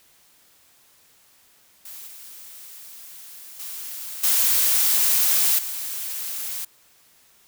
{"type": "noise with level steps", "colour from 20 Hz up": "blue", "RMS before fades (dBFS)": [-39, -42, -34, -19, -30], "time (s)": [1.85, 6.65], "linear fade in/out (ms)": 5, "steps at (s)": [2.07, 3.59, 4.23, 5.58], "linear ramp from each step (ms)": 10, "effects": ["white hiss -57 dBFS RMS until 7.47 s"]}